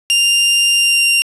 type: tone with pitch glide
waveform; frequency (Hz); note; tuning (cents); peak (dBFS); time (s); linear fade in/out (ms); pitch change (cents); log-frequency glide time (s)
sawtooth; 2794 to 2775; F7 to F7; 0 to -12; -7; 0.1-1.22; 0; -12; 0.75-1.03
effects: resampled to 24000 Hz + 8-bit